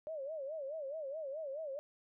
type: tone with vibrato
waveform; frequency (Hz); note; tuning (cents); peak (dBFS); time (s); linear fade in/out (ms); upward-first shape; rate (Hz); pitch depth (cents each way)
sine; 587.3; D5; 0; -39; 0.07-1.79; 0; sine; 4.7; 170
effects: none